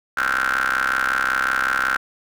25% pulse ring-modulated tone, 65.41 Hz, C2, in tune, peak -12 dBFS, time 0.17-1.97 s, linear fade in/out 5 ms, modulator 1460 Hz, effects none

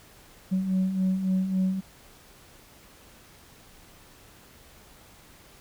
sine beating tone pair, 185 / 188.6 Hz, F#3 / F#3, 0 / +33 cents, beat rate 3.6 Hz, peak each -29 / -22 dBFS, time 0.51-1.81 s, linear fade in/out 20 ms, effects tanh soft clip ceiling -19 dBFS + pink hiss -53 dBFS RMS until 5.6 s

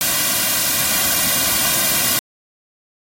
white noise with comb filter, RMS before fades -17 dBFS, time 0.01-2.19 s, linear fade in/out 0 ms, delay 2.3 ms, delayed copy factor -0.85, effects AAC 48 kbps

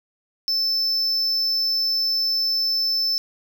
triangle tone, 5280 Hz, E8, 2 cents sharp, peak -18 dBFS, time 0.48-3.18 s, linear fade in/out 0 ms, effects none

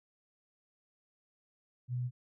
sine tone, 123.9 Hz, B2, 6 cents sharp, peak -32 dBFS, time 1.88-2.11 s, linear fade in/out 50 ms, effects none

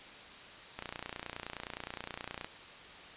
click train, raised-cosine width 0.3 ms, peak -23 dBFS, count 50, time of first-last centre 0.79-2.445 s, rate 29.6 Hz, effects white hiss -50 dBFS RMS until 3.16 s + resampled to 8000 Hz

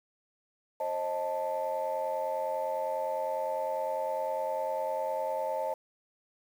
sine chord, A diminished, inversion first, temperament equal with one note detuned, 532.4 / 622.3 / 880 Hz, C5 / Eb5 / A5, +30 / 0 / 0 cents, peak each -33 dBFS, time 0.8-5.74 s, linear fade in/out 5 ms, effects tanh soft clip ceiling -23 dBFS + 9-bit

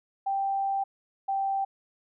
sine tone pair in turn, 785 / 782.1 Hz, G5 / G5, +2 / -4 cents, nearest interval unison, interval 6 cents, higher first, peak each -25 dBFS, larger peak neither, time 0.26-0.84 / 1.28-1.65 s, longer first, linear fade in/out 10 ms, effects none

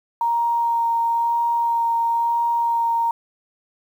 sine tone with vibrato, 932.3 Hz, A#5, in tune, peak -17 dBFS, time 0.21-3.11 s, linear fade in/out 2 ms, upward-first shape sine, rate 1 Hz, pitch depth 10 cents each way, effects 8-bit

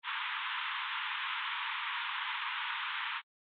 pink band-pass noise, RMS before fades -37 dBFS, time 0.03-3.22 s, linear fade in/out 50 ms, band 910 to 3600 Hz, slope 96 dB/octave, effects AAC 48 kbps

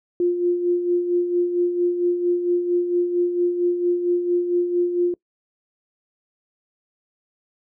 sine tone with tremolo, 351.8 Hz, F4, 13 cents sharp, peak -15 dBFS, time 0.2-5.14 s, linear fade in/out 2 ms, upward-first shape sine, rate 4.4 Hz, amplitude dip 55%, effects noise-tail reverb RT60 0.1 s tail -23 dB re dry

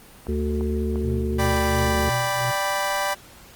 clicks, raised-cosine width 1 ms, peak -22 dBFS, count 5, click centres 0.269 / 0.61 / 0.958 / 1.456 / 1.537 s
harmonic tone, 74.2 Hz, D2, 18 cents sharp, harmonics 1 / 3 / 5 / 6, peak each -24 / -27 / -28 / -32 dBFS, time 0.28-2.1 s, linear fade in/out 10 ms
triangle tone with tremolo, 123.47 Hz, B2, in tune, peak -22 dBFS, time 1.03-2.52 s, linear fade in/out 20 ms, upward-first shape triangle, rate 2.9 Hz, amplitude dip 90%
25% pulse chord, G major, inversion second, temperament equal, 587.3 / 784 / 987.8 Hz, D5 / G5 / B5, 0 / 0 / 0 cents, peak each -23 dBFS, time 1.38-3.15 s, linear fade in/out 20 ms
effects pink hiss -47 dBFS RMS until 3.55 s + Opus 32 kbps

